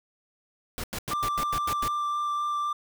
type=noise bursts; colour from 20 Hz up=pink; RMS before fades=-33 dBFS; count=8; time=0.78-1.88 s; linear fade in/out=0 ms; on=57 ms; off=92 ms
type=tone with vibrato; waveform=triangle; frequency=1181 Hz; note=D6; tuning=9 cents sharp; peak=-24 dBFS; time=1.11-2.73 s; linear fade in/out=5 ms; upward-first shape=sine; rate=3.9 Hz; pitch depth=8 cents each way
effects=none